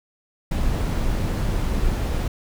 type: noise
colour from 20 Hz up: brown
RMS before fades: -22 dBFS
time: 0.51-2.28 s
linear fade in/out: 5 ms
effects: none